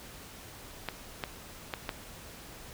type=clicks; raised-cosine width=0.3 ms; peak=-16 dBFS; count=4; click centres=0.887 / 1.238 / 1.738 / 1.892 s; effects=pink hiss -48 dBFS RMS until 2.73 s